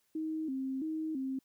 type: tone with vibrato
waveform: sine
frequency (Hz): 289.2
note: D4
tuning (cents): -27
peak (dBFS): -33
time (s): 0.15-1.39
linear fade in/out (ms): 5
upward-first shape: square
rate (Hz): 1.5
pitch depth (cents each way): 150
effects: white hiss -75 dBFS RMS until 1.44 s